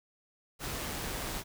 pink noise with amplitude modulation, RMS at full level -36 dBFS, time 0.59-1.44 s, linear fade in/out 50 ms, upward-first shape sine, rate 145 Hz, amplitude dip 25%, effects none

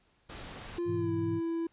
pink noise, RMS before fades -44 dBFS, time 0.29-0.79 s, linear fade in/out 10 ms
triangle tone with pitch glide, 346.5 to 332.2 Hz, F4 to E4, -14 to +13 cents, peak -28 dBFS, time 0.78-1.67 s, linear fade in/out 5 ms, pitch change -73 cents, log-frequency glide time 0.94-1.11 s
sine chord, E major, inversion first, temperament just, 103.01 / 123.61 / 164.81 Hz, G#2 / B2 / E3, -14 / +2 / 0 cents, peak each -35 / -41 / -38 dBFS, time 0.85-1.41 s, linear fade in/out 50 ms
effects pink hiss -69 dBFS RMS until 1.72 s + resampled to 8000 Hz

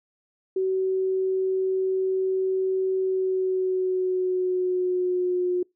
sine tone with pitch glide, 378 to 359.5 Hz, F#4 to F#4, +37 to -50 cents, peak -21 dBFS, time 0.56-5.63 s, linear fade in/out 5 ms, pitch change -87 cents, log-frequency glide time 2.98-5.52 s, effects noise-tail reverb RT60 0.2 s tail -26 dB re dry

